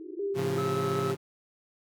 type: band-pass noise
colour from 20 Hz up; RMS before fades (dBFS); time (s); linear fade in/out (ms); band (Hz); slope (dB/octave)
pink; -42; 0-0.58; 0; 320 to 390; 96
type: tone with vibrato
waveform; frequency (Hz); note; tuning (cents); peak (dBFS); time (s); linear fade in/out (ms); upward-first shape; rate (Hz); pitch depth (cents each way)
sine; 397.9; G4; +26; -29; 0.19-1.15; 5; square; 5.2; 12
type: chord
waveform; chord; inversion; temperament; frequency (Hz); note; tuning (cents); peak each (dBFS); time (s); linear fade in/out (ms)
sawtooth; A augmented; none; equal with one note detuned; 110 / 137.71 / 174.61; A2 / C#3 / E#3; 0 / -11 / 0; -33 / -29 / -31; 0.34-1.17; 50
type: tone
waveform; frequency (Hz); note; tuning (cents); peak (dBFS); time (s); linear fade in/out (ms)
triangle; 1298; E6; -27; -32; 0.58-1.11; 0
effects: none